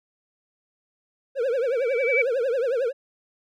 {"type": "tone with vibrato", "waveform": "triangle", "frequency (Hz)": 502, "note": "B4", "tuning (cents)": 28, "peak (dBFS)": -19, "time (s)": [1.35, 2.93], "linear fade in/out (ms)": 50, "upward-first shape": "triangle", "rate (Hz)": 11, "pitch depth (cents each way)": 220}
{"type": "tone with exponential growth", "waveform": "sine", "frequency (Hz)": 2300, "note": "D7", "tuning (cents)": -37, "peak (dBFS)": -17, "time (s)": [1.48, 2.22], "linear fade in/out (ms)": 5, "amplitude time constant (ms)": 160}
{"effects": []}